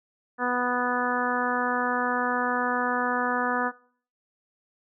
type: harmonic tone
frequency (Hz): 246.9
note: B3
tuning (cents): 0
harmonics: 1 / 2 / 3 / 4 / 5 / 6 / 7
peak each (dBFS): -31 / -31 / -31 / -31 / -31 / -31 / -31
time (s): 0.38-3.72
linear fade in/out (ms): 50
effects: noise-tail reverb RT60 0.5 s tail -20 dB re dry